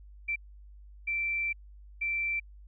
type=tone bursts at uneven times; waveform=sine; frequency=2342 Hz; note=D7; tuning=5 cents flat; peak=-28 dBFS; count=3; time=0.28-0.36 / 1.07-1.53 / 2.01-2.4 s; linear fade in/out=10 ms; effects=added 50 Hz sine -48 dBFS peak until 2.67 s